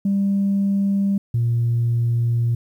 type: tone pair in turn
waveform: sine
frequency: 198.1 / 117.79 Hz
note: G3 / A#2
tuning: +18 / +18 cents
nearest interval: major sixth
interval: 900 cents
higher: first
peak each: -15 dBFS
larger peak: neither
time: 0.05-1.18 / 1.34-2.55 s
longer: second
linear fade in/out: 5 ms
effects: tanh soft clip ceiling -13 dBFS + 9-bit